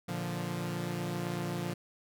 sawtooth chord, Bb major, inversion none, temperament equal, 116.54 / 146.83 / 174.61 Hz, Bb2 / D3 / F3, 0 / 0 / 0 cents, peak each -36 / -35 / -32 dBFS, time 0.08-1.74 s, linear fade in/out 10 ms, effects none

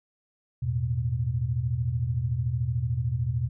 sine chord, E suspended fourth, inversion none, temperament equal, 82.41 / 110 / 123.47 Hz, E2 / A2 / B2, 0 / 0 / 0 cents, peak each -32 / -31 / -26 dBFS, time 0.62-3.49 s, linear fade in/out 10 ms, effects none

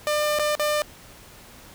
sawtooth tone with dropouts, 599 Hz, D5, 34 cents sharp, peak -17 dBFS, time 0.07-0.82 s, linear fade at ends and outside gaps 0 ms, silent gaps 0.388-0.395 / 0.552-0.596 s, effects pink hiss -47 dBFS RMS until 1.74 s

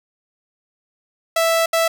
sawtooth tone bursts at uneven times, 659.3 Hz, E5, in tune, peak -11 dBFS, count 2, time 1.36-1.66 / 1.73-1.88 s, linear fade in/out 5 ms, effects none

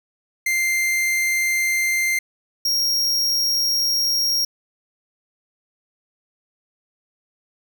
45% pulse tone pair in turn, 2093 / 5588 Hz, C7 / F8, 0 / 0 cents, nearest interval octave + perfect fourth, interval 1700 cents, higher second, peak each -18 dBFS, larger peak neither, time 0.46-2.19 / 2.65-4.45 s, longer second, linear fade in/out 5 ms, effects none

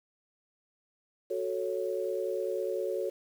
sine chord, F# minor, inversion none, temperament equal, 370 / 440 / 554.4 Hz, F#4 / A4 / C#5, 0 / 0 / 0 cents, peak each -34 dBFS, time 1.3-3.1 s, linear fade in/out 10 ms, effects 9-bit

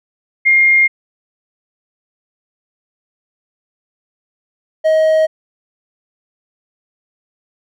sine / triangle tone pair in turn, 2124 / 631.5 Hz, C7 / D#5, +25 / +26 cents, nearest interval octave + major sixth, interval 2099 cents, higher first, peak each -7 dBFS, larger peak neither, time 0.45-0.88 / 4.84-5.27 s, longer neither, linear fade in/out 20 ms, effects none

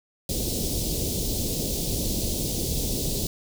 pink band-stop noise, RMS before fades -27 dBFS, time 0.29-3.27 s, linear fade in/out 2 ms, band 520 to 3900 Hz, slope 24 dB/octave, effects none

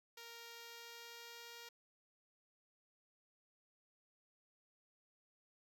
5% pulse tone with pitch glide, 466.2 to 469.7 Hz, A#4 to A#4, 0 to +13 cents, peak -40 dBFS, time 0.17-1.69 s, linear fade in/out 5 ms, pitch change +13 cents, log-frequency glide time 0.53-1.57 s, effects none

